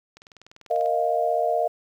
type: click train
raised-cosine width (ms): 0.2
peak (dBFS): -29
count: 15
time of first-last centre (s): 0.17-0.86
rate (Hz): 20.3
type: chord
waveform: sine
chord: Bb suspended fourth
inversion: none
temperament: equal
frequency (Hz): 466.2 / 622.3 / 698.5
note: Bb4 / Eb5 / F5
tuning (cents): 0 / 0 / 0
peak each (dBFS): -27 / -24 / -23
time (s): 0.7-1.68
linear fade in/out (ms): 10
effects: 9-bit